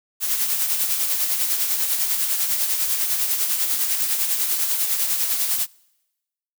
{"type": "noise with tremolo", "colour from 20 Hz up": "blue", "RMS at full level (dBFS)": -20, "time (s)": [0.2, 5.67], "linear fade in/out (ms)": 50, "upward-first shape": "sine", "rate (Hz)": 10, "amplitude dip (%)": 45, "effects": ["noise-tail reverb RT60 1.0 s tail -26 dB re dry"]}